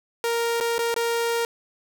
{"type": "tone with dropouts", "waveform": "sawtooth", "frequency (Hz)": 466.2, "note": "A#4", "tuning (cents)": 0, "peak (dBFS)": -18, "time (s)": [0.24, 1.45], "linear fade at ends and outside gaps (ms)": 1, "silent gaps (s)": [[0.602, 0.609], [0.782, 0.79], [0.942, 0.963]], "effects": []}